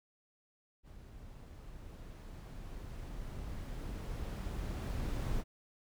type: noise with level ramp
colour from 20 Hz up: brown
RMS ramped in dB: -53 to -35 dBFS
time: 0.83-5.44 s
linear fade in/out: 50 ms
effects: none

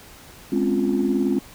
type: chord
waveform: sine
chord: Db major seventh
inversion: second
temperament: equal with one note detuned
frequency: 207.7 / 258.5 / 277.2 / 349.2 Hz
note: Ab3 / C4 / Db4 / F4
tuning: 0 / -21 / 0 / 0 cents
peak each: -23 dBFS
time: 0.52-1.39 s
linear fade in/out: 5 ms
effects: tanh soft clip ceiling -11 dBFS + pink hiss -45 dBFS RMS until 1.54 s

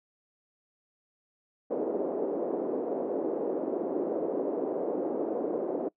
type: band-pass noise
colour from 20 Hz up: white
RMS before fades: -31 dBFS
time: 1.7-5.89 s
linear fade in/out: 10 ms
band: 300 to 510 Hz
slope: 24 dB/octave
effects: noise-tail reverb RT60 0.1 s tail -23 dB re dry

